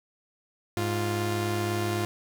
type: tone pair together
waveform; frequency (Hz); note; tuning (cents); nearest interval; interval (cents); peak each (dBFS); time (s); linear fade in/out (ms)
sawtooth; 103.83 / 349.4; G#2 / F4; 0 / +1; octave + major sixth; 2101; -25; 0.77-2.05; 0
effects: 9-bit